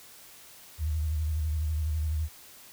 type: tone with vibrato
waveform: sine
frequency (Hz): 77.4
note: D#2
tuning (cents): -9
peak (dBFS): -26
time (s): 0.78-2.29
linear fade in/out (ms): 50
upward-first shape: square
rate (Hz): 12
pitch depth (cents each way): 56
effects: white hiss -51 dBFS RMS until 2.72 s